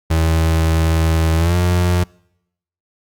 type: tone with pitch glide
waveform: 35% pulse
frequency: 80.9 to 88.73 Hz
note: E2 to F2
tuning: -32 to +28 cents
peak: -11 dBFS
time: 0.1-2.04 s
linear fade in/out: 10 ms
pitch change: +160 cents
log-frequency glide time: 1.37-1.56 s
effects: noise-tail reverb RT60 0.8 s tail -26 dB re dry + Opus 48 kbps